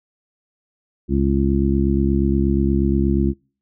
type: harmonic tone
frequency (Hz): 68.4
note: C#2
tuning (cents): -23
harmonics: 1 / 2 / 3 / 4 / 5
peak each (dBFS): -20 / -23 / -20 / -24 / -22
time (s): 1.08-3.34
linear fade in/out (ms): 50
effects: noise-tail reverb RT60 0.4 s tail -26 dB re dry